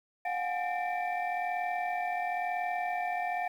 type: tone cluster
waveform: sine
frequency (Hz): 717 / 758 / 833 / 1801 / 2335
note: F5 / F#5 / G#5 / A6 / D7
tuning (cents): +45 / +42 / +5 / +40 / -11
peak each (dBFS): -31 / -39 / -40 / -39 / -39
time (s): 0.25-3.48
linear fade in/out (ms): 5
effects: tanh soft clip ceiling -22 dBFS + 10-bit

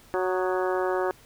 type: harmonic tone with a mistuned harmonic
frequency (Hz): 185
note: F#3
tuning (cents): 0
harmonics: 2 / 3 / 4 / 5 / 6 / 7 / 8 / 9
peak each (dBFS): -26 / -30 / -32 / -34 / -36 / -37 / -38 / -39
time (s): 0.14-1.11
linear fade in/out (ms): 0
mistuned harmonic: 7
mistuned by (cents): -61
effects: pink hiss -54 dBFS RMS until 1.25 s

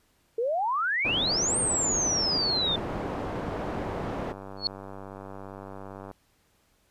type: exponential two-way sweep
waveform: sine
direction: up then down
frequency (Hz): 440 to 8870 to 3536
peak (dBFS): -24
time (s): 0.38-2.76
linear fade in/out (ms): 5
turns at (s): 1.58
type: low-pass noise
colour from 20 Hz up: white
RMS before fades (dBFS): -33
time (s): 1.04-4.33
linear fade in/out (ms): 20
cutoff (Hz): 670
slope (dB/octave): 12
type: click train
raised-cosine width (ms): 1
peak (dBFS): -27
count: 337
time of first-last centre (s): 2.67-6.113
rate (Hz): 97.6
type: tone with exponential growth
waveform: sine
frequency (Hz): 4359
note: C#8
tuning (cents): -30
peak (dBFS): -19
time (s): 4.57-4.67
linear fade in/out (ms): 1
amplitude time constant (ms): 21
effects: pink hiss -67 dBFS RMS until 6.9 s + resampled to 32000 Hz

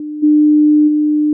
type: tone with level steps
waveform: sine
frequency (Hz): 300.6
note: D4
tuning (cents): +40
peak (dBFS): -21 / -6 / -10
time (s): 0-1.33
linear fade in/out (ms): 2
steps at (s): 0.22 / 0.87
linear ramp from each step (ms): 20
effects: none

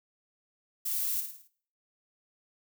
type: noise with echo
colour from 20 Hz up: violet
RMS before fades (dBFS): -32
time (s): 0.85-1.21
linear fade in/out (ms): 10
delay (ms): 54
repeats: 5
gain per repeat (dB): -6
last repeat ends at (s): 1.48
effects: noise-tail reverb RT60 0.5 s tail -18 dB re dry

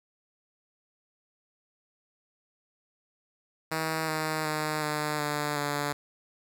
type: tone with pitch steps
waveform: 5% pulse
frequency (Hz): 159.4 / 156.48 / 153.61 / 150.8 / 148.04 / 145.33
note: D#3 / D#3 / D#3 / D3 / D3 / D3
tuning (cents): +42 / +10 / -22 / +46 / +14 / -18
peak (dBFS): -17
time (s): 3.71-5.93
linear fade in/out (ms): 10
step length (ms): 370
effects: none

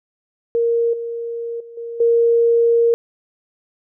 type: tone with level steps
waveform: sine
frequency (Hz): 466.2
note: A#4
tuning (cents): 0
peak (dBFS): -14 / -23 / -35 / -26 / -11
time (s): 0.55-2.94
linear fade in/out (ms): 0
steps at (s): 0.93 / 1.6 / 1.77 / 2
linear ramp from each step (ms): 5
effects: none

